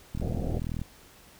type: click train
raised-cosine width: 5 ms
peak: -21 dBFS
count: 28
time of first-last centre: 0.15-0.817 s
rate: 40.5 Hz
type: low-pass noise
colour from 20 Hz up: pink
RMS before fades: -34 dBFS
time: 0.21-0.59 s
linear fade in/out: 5 ms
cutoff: 760 Hz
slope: 96 dB/octave
effects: pink hiss -54 dBFS RMS until 1.39 s